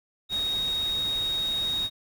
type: tone in noise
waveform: sine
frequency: 3755 Hz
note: A#7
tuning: 12 cents sharp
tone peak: -25 dBFS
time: 0.29-1.9 s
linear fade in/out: 50 ms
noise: pink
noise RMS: -40 dBFS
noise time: 0.29-1.9 s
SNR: +12 dB
effects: none